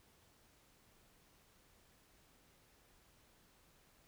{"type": "silence", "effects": ["pink hiss -69 dBFS RMS until 4.07 s"]}